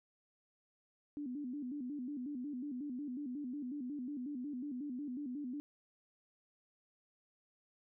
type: tone with vibrato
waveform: sine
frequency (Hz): 269.5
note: C#4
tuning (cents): -49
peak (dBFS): -39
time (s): 1.17-5.6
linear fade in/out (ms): 0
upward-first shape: square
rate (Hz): 5.5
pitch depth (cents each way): 140
effects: none